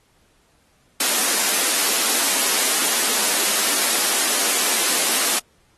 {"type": "high-pass noise", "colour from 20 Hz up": "white", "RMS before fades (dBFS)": -19, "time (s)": [1, 5.39], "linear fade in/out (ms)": 5, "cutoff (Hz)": 210, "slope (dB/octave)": 48, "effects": ["pink hiss -61 dBFS RMS until 5.77 s", "AAC 32 kbps"]}